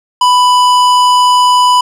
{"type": "tone with hard clipping", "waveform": "sine", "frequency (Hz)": 993, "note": "B5", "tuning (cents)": 9, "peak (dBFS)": -7, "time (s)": [0.21, 1.81], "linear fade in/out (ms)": 5, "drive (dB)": 14, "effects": []}